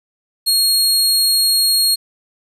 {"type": "tone", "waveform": "sawtooth", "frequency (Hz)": 4283, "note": "C8", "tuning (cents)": 40, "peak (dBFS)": -9, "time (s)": [0.46, 1.96], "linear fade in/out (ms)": 20, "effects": ["resampled to 32000 Hz", "8-bit"]}